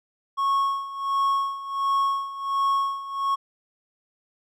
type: tone with tremolo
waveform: triangle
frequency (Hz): 1100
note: C#6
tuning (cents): -14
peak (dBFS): -17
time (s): 0.37-3.36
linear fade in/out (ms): 20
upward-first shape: sine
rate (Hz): 1.4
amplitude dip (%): 80
effects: none